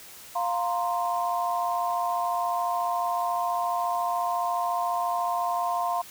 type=chord; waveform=sine; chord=F suspended fourth; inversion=none; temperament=equal with one note detuned; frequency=700.9 / 932.3 / 1046.5 Hz; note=F5 / Bb5 / C6; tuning=+6 / 0 / 0 cents; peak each=-27 / -31 / -29 dBFS; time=0.35-6.02 s; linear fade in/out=10 ms; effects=white hiss -46 dBFS RMS until 6.1 s